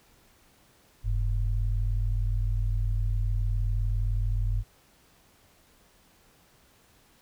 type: tone pair together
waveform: sine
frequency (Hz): 43.64 / 103.2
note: F1 / G#2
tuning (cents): -1 / -10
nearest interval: octave + minor third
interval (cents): 1491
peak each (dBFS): -25 / -29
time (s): 1.03-4.64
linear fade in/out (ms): 50
effects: pink hiss -61 dBFS RMS until 7.21 s